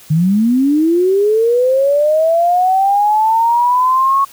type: linear sweep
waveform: sine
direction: up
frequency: 147.7 to 1108.7 Hz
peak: -9 dBFS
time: 0.1-4.25 s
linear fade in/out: 10 ms
effects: white hiss -41 dBFS RMS until 4.32 s